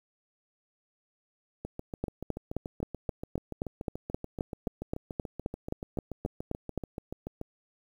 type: two click trains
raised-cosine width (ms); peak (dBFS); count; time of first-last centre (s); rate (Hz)
2; -23 / -17; 41 / 19; 1.65-7.414 / 2.04-6.777; 6.94 / 3.8
effects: 9-bit

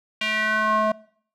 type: tone with band-pass filter sweep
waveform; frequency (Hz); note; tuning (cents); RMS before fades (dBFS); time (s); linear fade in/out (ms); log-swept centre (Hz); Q
square; 216; A3; -32; -22; 0.21-0.92; 5; 2700 to 790; 3.4
effects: noise-tail reverb RT60 0.6 s tail -23 dB re dry

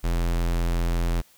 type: tone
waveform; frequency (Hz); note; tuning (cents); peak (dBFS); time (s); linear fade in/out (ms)
square; 42.67; F1; -39; -22; 0.03-1.22; 20
effects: white hiss -57 dBFS RMS until 1.37 s

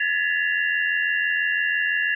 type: tone cluster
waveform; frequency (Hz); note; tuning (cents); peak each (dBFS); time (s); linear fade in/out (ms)
sine; 1696 / 1782 / 1985 / 2771; G#6 / A6 / B6 / F7; +36 / +22 / +8 / -14; -22 / -27 / -30 / -28; 0-2.15; 5
effects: none

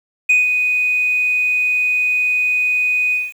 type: tone with ADSR envelope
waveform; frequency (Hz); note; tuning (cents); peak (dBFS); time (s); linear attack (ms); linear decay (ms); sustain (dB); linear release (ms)
sine; 2489; D#7; 0; -6; 0.29-3.33; 10; 160; -7; 200
effects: tanh soft clip ceiling -8 dBFS + 7-bit

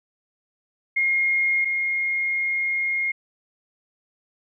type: tone pair in turn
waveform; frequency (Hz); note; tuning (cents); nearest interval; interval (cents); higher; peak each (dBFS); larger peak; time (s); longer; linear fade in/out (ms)
sine; 2140 / 2140; C7 / C7; +38 / +38; unison; 0; neither; -18 / -21; first; 0.96-1.65 / 1.65-3.12; second; 10
effects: none

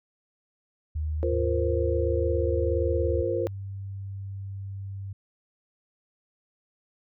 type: tone with vibrato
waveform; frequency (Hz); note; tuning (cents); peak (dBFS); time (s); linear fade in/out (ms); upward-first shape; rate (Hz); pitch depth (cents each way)
sine; 76.6; D#2; -27; -26; 0.95-3.23; 10; sine; 1.6; 10
type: chord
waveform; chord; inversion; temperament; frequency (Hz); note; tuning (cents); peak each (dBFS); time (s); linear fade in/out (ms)
sine; F suspended fourth; none; equal; 349.2 / 466.2 / 523.3; F4 / Bb4 / C5; 0 / 0 / 0; -29; 1.23-3.47; 0
type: tone with pitch glide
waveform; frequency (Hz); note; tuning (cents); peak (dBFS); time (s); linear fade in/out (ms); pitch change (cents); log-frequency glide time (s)
sine; 103.7 to 97.88; G#2 to G2; -2 to -2; -33; 1.31-5.13; 5; -100; 2.08-2.44
effects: none

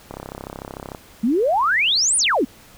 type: click train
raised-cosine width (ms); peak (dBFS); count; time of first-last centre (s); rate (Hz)
1; -17; 29; 0.11-0.948; 33.4
type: exponential two-way sweep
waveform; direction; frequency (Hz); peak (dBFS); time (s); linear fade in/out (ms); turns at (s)
sine; up then down; 209.3 to 9956 to 220.6; -15; 1.23-2.45; 10; 2.17
effects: pink hiss -47 dBFS RMS until 2.77 s

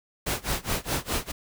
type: noise with tremolo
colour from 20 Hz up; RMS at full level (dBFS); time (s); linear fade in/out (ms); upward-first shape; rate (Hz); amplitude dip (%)
pink; -26; 0.26-1.32; 10; sine; 4.8; 95
effects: none

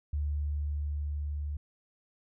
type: tone with level ramp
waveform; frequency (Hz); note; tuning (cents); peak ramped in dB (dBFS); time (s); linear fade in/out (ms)
sine; 73.42; D2; 0; -28 to -32; 0.13-1.57; 5
effects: none

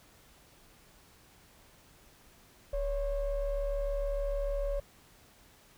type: ring-modulated tone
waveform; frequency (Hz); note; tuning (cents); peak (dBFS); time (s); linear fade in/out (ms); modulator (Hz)
triangle; 263.3; C4; +11; -24; 2.73-4.8; 5; 300
effects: tanh soft clip ceiling -21 dBFS + pink hiss -60 dBFS RMS until 5.77 s

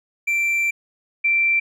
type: tone pair in turn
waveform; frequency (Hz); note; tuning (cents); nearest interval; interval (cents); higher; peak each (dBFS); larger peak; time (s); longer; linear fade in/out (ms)
triangle / sine; 2349 / 2349; D7 / D7; 0 / 0; unison; 0; neither; -16 / -15; second; 0.27-0.71 / 1.24-1.6; first; 10
effects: none

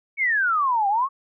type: exponential two-way sweep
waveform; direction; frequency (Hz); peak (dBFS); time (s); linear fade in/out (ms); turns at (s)
sine; down then up; 2267 to 777 to 1139; -18; 0.17-1.09; 50; 0.88
effects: none

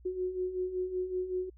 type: beating tone pair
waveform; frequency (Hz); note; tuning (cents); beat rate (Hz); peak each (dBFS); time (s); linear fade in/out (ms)
sine; 363.3 / 368.6; F#4 / F#4; -32 / -7; 5.3; -38 / -32; 0.05-1.5; 10
effects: added 60 Hz sine -53 dBFS peak until 1.57 s

